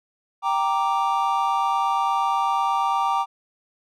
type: chord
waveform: triangle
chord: G minor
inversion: none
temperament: equal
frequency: 784 / 932.3 / 1174.7 Hz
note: G5 / Bb5 / D6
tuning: 0 / 0 / 0 cents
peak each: -22 dBFS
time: 0.42-3.26 s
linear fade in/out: 50 ms
effects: none